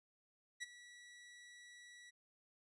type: tone with ADSR envelope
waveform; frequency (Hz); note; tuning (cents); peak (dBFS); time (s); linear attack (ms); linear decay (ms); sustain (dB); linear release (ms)
sawtooth; 1943; B6; -29; -37; 0.6-2.11; 27; 22; -16; 19
effects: resampled to 22050 Hz